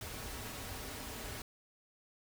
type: noise with comb filter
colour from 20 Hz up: pink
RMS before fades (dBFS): -44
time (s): 0.01-1.42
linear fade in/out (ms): 2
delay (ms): 5.8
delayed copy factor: -0.5
effects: none